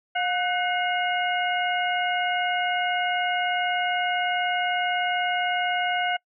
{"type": "harmonic tone with a mistuned harmonic", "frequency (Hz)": 716, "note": "F5", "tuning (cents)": 43, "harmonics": [1, 2, 3, 4], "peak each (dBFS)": [-25, -28, -30, -31], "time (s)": [0.15, 6.17], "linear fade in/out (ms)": 10, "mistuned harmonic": 2, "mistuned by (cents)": 74, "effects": ["noise-tail reverb RT60 0.1 s tail -25 dB re dry"]}